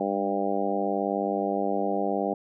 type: harmonic tone with a mistuned harmonic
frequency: 99.2 Hz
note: G2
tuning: 21 cents sharp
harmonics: 2 / 3 / 4 / 5 / 6 / 7 / 8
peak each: -32 / -32 / -32 / -32 / -32 / -32 / -32 dBFS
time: 0-2.34 s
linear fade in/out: 5 ms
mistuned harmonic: 2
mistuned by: +16 cents
effects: none